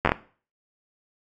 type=slowing click train; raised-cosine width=0.5 ms; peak=-4 dBFS; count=5; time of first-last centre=0.05-0.119 s; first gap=10 ms; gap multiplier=1.38; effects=noise-tail reverb RT60 0.4 s tail -17 dB re dry + AAC 48 kbps